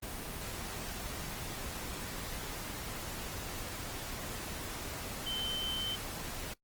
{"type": "tone in noise", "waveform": "sine", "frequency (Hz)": 3079, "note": "G7", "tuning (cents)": -32, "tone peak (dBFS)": -34, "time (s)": [5.26, 5.96], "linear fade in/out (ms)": 10, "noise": "pink", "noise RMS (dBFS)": -41, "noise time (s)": [0.02, 6.54], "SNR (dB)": 4, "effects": ["noise-tail reverb RT60 0.1 s tail -20 dB re dry", "Opus 24 kbps"]}